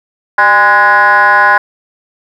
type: tone with frequency modulation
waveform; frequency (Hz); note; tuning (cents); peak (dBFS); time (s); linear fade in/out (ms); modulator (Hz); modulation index
sine; 1244.5; D#6; 0; -3; 0.38-1.58; 5; 215; 2.3
effects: tanh soft clip ceiling 0 dBFS + 7-bit